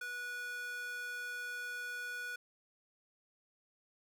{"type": "tone with high-pass filter", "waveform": "square", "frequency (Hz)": 488.8, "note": "B4", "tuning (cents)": -18, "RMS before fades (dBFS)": -42, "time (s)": [0.01, 2.36], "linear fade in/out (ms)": 5, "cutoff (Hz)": 1400, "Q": 3.2, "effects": []}